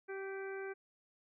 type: harmonic tone with a mistuned harmonic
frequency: 388.1 Hz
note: G4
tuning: 17 cents flat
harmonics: 1 / 2 / 3 / 4 / 5 / 6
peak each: -41 / -52 / -56 / -48 / -56 / -55 dBFS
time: 0.08-0.74 s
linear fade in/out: 20 ms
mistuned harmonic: 5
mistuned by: +36 cents
effects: none